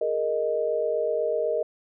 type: chord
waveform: sine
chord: Ab suspended second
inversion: none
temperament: equal with one note detuned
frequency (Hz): 418.2 / 466.2 / 622.3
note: Ab4 / Bb4 / Eb5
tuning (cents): +12 / 0 / 0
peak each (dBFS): -31 / -26 / -26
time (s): 0.01-1.63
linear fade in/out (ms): 5
effects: none